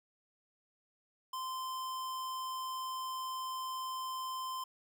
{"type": "tone", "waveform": "square", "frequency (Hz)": 1037, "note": "C6", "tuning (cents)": -16, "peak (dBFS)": -38, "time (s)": [1.33, 4.64], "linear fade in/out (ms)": 5, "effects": []}